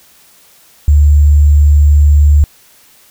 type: tone with sample-and-hold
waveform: sine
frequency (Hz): 73.42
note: D2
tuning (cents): 0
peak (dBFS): -3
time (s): 0.88-2.44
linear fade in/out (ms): 0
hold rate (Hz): 7350
effects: white hiss -45 dBFS RMS until 3.1 s